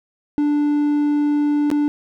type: tone with dropouts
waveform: triangle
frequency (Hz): 293.7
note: D4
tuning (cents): 0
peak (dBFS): -13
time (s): 0.38-1.88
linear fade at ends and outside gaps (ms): 0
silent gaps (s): 1.702-1.714
effects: none